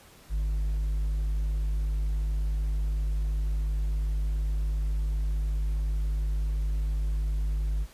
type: tone with hard clipping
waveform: sine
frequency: 51.4 Hz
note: G#1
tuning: 17 cents flat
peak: -26 dBFS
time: 0.29-7.87 s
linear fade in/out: 50 ms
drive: 3 dB
effects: pink hiss -54 dBFS RMS until 7.93 s + resampled to 32000 Hz